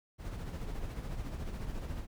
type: noise with tremolo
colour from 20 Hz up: brown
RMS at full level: -37 dBFS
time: 0.18-2.07 s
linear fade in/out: 50 ms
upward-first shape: sine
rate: 14 Hz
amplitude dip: 45%
effects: none

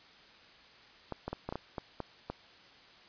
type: clicks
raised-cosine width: 1 ms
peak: -22 dBFS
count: 9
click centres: 1.123 / 1.28 / 1.33 / 1.49 / 1.525 / 1.556 / 1.782 / 2.003 / 2.3 s
effects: white hiss -57 dBFS RMS until 3.08 s + resampled to 11025 Hz

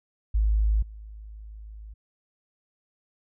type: tone with level steps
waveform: sine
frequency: 53.1 Hz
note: G#1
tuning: 39 cents sharp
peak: -19 / -39 dBFS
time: 0.34-1.94 s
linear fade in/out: 10 ms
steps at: 0.82 s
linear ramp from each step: 5 ms
effects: none

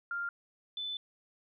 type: tone pair in turn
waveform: sine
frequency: 1396.9 / 3508 Hz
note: F6 / A7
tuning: 0 / -6 cents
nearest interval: octave + major third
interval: 1594 cents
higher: second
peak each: -33 / -35 dBFS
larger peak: first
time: 0.11-0.29 / 0.77-0.97 s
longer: second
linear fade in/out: 2 ms
effects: none

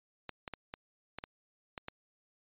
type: clicks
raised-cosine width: 0.3 ms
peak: -24 dBFS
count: 8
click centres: 0.293 / 0.478 / 0.537 / 0.739 / 1.186 / 1.239 / 1.778 / 1.884 s
effects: resampled to 8000 Hz

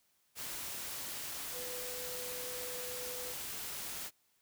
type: tone in noise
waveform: sine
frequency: 498 Hz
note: B4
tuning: 14 cents sharp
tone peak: -45 dBFS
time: 1.52-3.35 s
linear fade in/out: 50 ms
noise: white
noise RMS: -42 dBFS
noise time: 0.35-4.11 s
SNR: -6 dB
effects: white hiss -74 dBFS RMS until 4.41 s

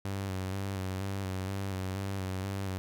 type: tone with vibrato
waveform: sawtooth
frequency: 96 Hz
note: G2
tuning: 36 cents flat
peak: -29 dBFS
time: 0.05-2.78 s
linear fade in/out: 0 ms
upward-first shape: square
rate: 2.1 Hz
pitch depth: 35 cents each way
effects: none

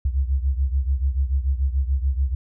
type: beating tone pair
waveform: sine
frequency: 65.41 / 72.31 Hz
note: C2 / D2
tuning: 0 / -26 cents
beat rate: 6.9 Hz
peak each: -20 / -24 dBFS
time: 0.05-2.35 s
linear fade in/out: 5 ms
effects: none

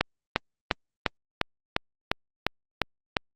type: click train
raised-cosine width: 0.3 ms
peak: -5 dBFS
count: 10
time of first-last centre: 0.01-3.168 s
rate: 2.85 Hz
effects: Opus 48 kbps

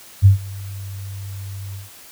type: tone with ADSR envelope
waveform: sine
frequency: 98 Hz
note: G2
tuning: in tune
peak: -4 dBFS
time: 0.22-1.9 s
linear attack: 37 ms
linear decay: 120 ms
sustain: -24 dB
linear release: 150 ms
effects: white hiss -43 dBFS RMS until 2.11 s

